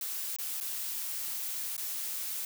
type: noise with dropouts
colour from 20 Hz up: blue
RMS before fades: -36 dBFS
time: 0.01-2.45 s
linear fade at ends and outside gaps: 2 ms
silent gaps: 0.364-0.386 / 0.603-0.609 / 1.767-1.778 s
effects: none